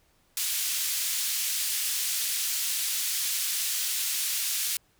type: band-pass noise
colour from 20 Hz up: white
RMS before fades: -29 dBFS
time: 0.37-4.77 s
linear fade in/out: 2 ms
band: 2600 to 14000 Hz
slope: 12 dB/octave
effects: pink hiss -66 dBFS RMS until 4.99 s